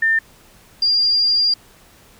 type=tone pair in turn; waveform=sine; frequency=1800 / 4796 Hz; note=A6 / D8; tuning=+39 / +36 cents; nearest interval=octave + perfect fourth; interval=1697 cents; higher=second; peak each=-13 dBFS; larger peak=neither; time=0.02-0.19 / 0.82-1.54 s; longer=second; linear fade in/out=5 ms; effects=pink hiss -49 dBFS RMS until 2.19 s